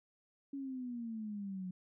sine exponential sweep, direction down, 280.6 to 180.7 Hz, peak -39 dBFS, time 0.53-1.71 s, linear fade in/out 5 ms, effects none

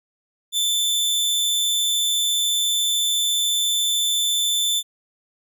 sawtooth tone with amplitude modulation, 3526 Hz, A7, 3 cents sharp, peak -14 dBFS, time 0.52-4.83 s, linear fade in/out 50 ms, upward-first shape sine, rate 201 Hz, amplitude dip 35%, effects none

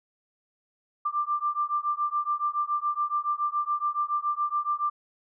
sine beating tone pair, 1181 / 1188.1 Hz, D6 / D6, +9 / +20 cents, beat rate 7.1 Hz, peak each -28 dBFS, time 1.05-4.9 s, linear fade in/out 10 ms, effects none

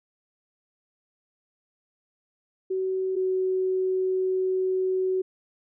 sine tone pair in turn, 377.1 / 374.3 Hz, F#4 / F#4, +33 / +20 cents, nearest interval unison, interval 13 cents, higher first, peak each -24 / -22 dBFS, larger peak second, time 2.7-3.16 / 3.16-5.22 s, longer second, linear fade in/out 10 ms, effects none

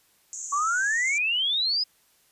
pink band-pass noise, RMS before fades -36 dBFS, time 0.33-1.18 s, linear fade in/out 0 ms, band 6400 to 7400 Hz, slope 96 dB/octave
sine exponential sweep, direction up, 1108.7 to 5100 Hz, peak -22 dBFS, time 0.52-1.84 s, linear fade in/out 10 ms
effects white hiss -63 dBFS RMS until 2.31 s + resampled to 32000 Hz

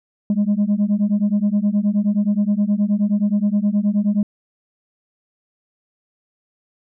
sine beating tone pair, 201.3 / 210.8 Hz, G3 / G#3, +46 / +26 cents, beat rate 9.5 Hz, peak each -16 dBFS, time 0.3-4.23 s, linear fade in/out 2 ms, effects tanh soft clip ceiling -12 dBFS

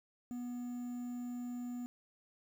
triangle tone with quantisation, 244.4 Hz, B3, 18 cents flat, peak -37 dBFS, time 0.31-1.86 s, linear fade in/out 0 ms, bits 10, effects none

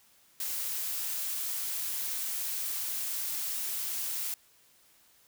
blue noise, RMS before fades -34 dBFS, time 0.4-4.34 s, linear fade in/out 2 ms, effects white hiss -63 dBFS RMS until 5.27 s

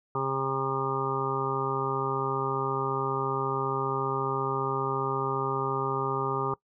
harmonic tone, 134.7 Hz, C#3, 49 cents flat, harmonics 1 / 2 / 3 / 4 / 6 / 7 / 8 / 9, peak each -34 / -40 / -32 / -41 / -37 / -34 / -38 / -32 dBFS, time 0.15-6.54 s, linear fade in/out 2 ms, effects noise-tail reverb RT60 0.1 s tail -21 dB re dry

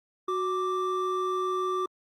triangle tone pair together, 369.3 / 1174.7 Hz, F#4 / D6, -3 / 0 cents, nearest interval octave + minor sixth, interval 2003 cents, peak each -27 dBFS, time 0.28-1.86 s, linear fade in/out 5 ms, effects Opus 48 kbps

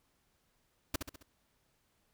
pink noise with echo, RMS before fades -31 dBFS, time 0.94-0.96 s, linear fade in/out 5 ms, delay 67 ms, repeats 4, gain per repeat -6 dB, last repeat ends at 1.228 s, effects pink hiss -75 dBFS RMS until 2.13 s

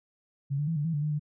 sine tone with pitch steps, 139.2 / 147.1 / 164.1 / 146.4 / 164.6 / 146.1 / 151.5 / 148.8 Hz, C#3 / D3 / E3 / D3 / E3 / D3 / D#3 / D3, +8 / +3 / -8 / -5 / -2 / -9 / -46 / +23 cents, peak -26 dBFS, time 0.5-1.196 s, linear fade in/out 20 ms, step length 87 ms, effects none

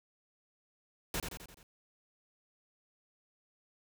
pink noise with echo, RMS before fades -35 dBFS, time 1.14-1.2 s, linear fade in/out 2 ms, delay 86 ms, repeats 5, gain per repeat -5 dB, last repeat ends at 1.63 s, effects none

